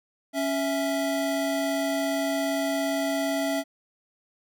square tone pair together, 277.2 / 659.3 Hz, C#4 / E5, 0 / 0 cents, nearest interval octave + minor third, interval 1500 cents, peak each -28 dBFS, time 0.33-3.64 s, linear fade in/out 50 ms, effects none

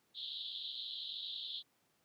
white band-pass noise, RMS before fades -44 dBFS, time 0.14-1.63 s, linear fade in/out 50 ms, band 3200 to 4100 Hz, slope 96 dB/octave, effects pink hiss -75 dBFS RMS until 2.04 s + high-pass 150 Hz 12 dB/octave

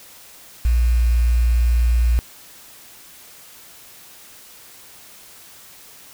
sine tone with quantisation, 59 Hz, A#1, 22 cents sharp, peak -13 dBFS, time 0.65-2.19 s, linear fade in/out 0 ms, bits 6, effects white hiss -44 dBFS RMS until 6.13 s

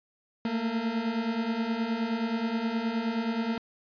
40% pulse beating tone pair, 221.2 / 230.7 Hz, A3 / A#3, +9 / -18 cents, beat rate 9.5 Hz, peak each -32 / -28 dBFS, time 0.45-3.58 s, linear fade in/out 2 ms, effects resampled to 11025 Hz

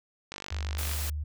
click train, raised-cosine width 0.2 ms, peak -20 dBFS, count 31, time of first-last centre 0.32-0.935 s, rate 48.8 Hz
sine tone, 75 Hz, D2, 37 cents sharp, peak -30 dBFS, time 0.51-1.24 s, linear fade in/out 10 ms
white noise, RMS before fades -36 dBFS, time 0.78-1.1 s, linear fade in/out 5 ms
effects none

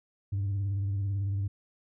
sine tone with vibrato, 99 Hz, G2, 18 cents sharp, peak -25 dBFS, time 0.32-1.48 s, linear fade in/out 10 ms, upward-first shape sine, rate 18 Hz, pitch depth 51 cents each way, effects tanh soft clip ceiling -26 dBFS

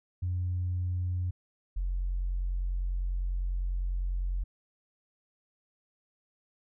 sine tone pair in turn, 90 / 45 Hz, F#2 / F#1, -47 / -47 cents, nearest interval octave, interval 1200 cents, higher first, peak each -27 dBFS, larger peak neither, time 0.22-1.31 / 1.76-4.44 s, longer second, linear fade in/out 10 ms, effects tanh soft clip ceiling -24 dBFS

